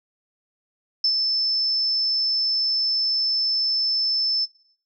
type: tone with ADSR envelope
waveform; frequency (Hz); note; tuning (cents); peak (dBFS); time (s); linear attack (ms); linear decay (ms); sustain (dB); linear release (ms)
sine; 5274; E8; 0; -16; 1.04-4.46; 4; 72; -4; 23
effects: noise-tail reverb RT60 0.6 s tail -18 dB re dry